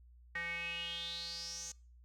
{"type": "tone with band-pass filter sweep", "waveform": "square", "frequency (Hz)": 170, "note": "F3", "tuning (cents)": -46, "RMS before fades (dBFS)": -42, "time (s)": [0.35, 1.72], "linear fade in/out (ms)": 5, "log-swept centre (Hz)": [1900, 6600], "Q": 8, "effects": ["noise-tail reverb RT60 0.4 s tail -23 dB re dry", "added 60 Hz sine -57 dBFS peak until 2.04 s"]}